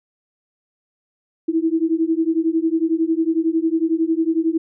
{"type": "beating tone pair", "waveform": "sine", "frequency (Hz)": [320, 331], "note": ["D#4", "E4"], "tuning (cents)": [49, 7], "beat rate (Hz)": 11, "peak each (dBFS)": -19, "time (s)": [1.48, 4.58], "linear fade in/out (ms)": 10, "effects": []}